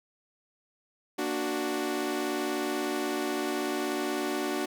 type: chord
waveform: sawtooth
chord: Bb augmented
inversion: none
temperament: equal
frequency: 233.1 / 293.7 / 370 Hz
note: Bb3 / D4 / F#4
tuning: 0 / 0 / 0 cents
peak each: -34 / -28 / -28 dBFS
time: 1.18-4.66 s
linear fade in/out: 10 ms
effects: none